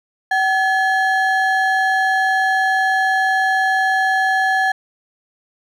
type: ring-modulated tone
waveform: triangle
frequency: 1235 Hz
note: D#6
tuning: 13 cents flat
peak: -9 dBFS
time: 0.31-4.72 s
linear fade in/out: 5 ms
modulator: 473 Hz
effects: none